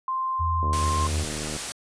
sine tone with pitch glide, 1046.5 to 1055 Hz, C6 to C6, 0 to +14 cents, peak -24 dBFS, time 0.08-1.07 s, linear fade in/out 2 ms, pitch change +14 cents, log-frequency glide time 0.66-0.89 s
sine tone, 82.41 Hz, E2, in tune, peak -24 dBFS, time 0.39-1.25 s, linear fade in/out 20 ms
click train, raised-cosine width 2 ms, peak -21 dBFS, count 72, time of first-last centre 0.63-1.564 s, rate 76 Hz
white noise, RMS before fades -31 dBFS, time 0.73-1.72 s, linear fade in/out 0 ms
effects resampled to 22050 Hz

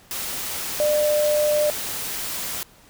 sine tone in noise, 598 Hz, D5, 31 cents sharp, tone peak -17 dBFS, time 0.8-1.7 s, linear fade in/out 0 ms, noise white, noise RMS -29 dBFS, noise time 0.11-2.63 s, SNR +9 dB, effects pink hiss -52 dBFS RMS until 2.89 s

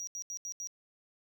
triangle tone bursts, 5760 Hz, F#8, 47 cents flat, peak -36 dBFS, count 5, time 0-0.672 s, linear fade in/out 0 ms, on 72 ms, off 78 ms, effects none

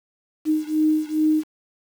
sine beating tone pair, 308.4 / 310.8 Hz, D#4 / D#4, -15 / -2 cents, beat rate 2.4 Hz, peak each -20 / -21 dBFS, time 0.45-1.44 s, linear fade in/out 50 ms, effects 7-bit

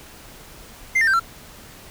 triangle tone with pitch steps, 2089 / 1808.1 / 1565 / 1354.5 Hz, C7 / A6 / G6 / E6, -3 / +47 / -3 / +47 cents, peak -13 dBFS, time 0.95-1.198 s, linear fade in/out 10 ms, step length 62 ms, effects pink hiss -43 dBFS RMS until 1.9 s

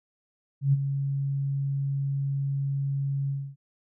sine tone with ADSR envelope, 138.59 Hz, C#3, in tune, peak -16 dBFS, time 0.61-3.56 s, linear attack 120 ms, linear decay 29 ms, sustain -9 dB, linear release 270 ms, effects none

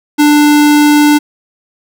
square tone, 295.6 Hz, D4, 11 cents sharp, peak -5 dBFS, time 0.18-1.19 s, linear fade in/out 20 ms, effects none

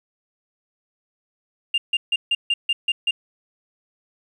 sine tone bursts, 2800 Hz, F7, 4 cents sharp, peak -15 dBFS, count 8, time 1.74-3.11 s, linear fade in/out 5 ms, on 40 ms, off 150 ms, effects tanh soft clip ceiling -14 dBFS + 9-bit

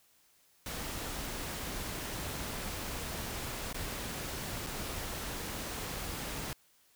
pink noise with dropouts, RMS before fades -39 dBFS, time 0.66-6.53 s, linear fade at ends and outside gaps 1 ms, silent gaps 3.728-3.744 / 4.665-4.669 s, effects white hiss -67 dBFS RMS until 6.95 s

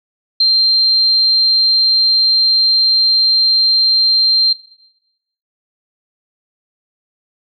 sine tone, 4161 Hz, C8, 10 cents flat, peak -8 dBFS, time 0.4-4.53 s, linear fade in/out 5 ms, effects noise-tail reverb RT60 0.9 s tail -17 dB re dry

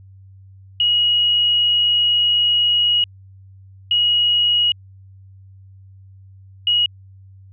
sine tone bursts at uneven times, 2898 Hz, F#7, 37 cents flat, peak -13 dBFS, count 3, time 0.8-3.04 / 3.91-4.72 / 6.67-6.86 s, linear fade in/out 2 ms, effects added 96 Hz sine -41 dBFS peak until 7.52 s

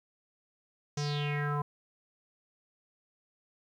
square tone with low-pass filter sweep, 146.2 Hz, D3, 7 cents flat, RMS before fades -32 dBFS, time 0.97-1.62 s, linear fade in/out 5 ms, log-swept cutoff 6200 to 1000 Hz, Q 5.6, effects 11-bit

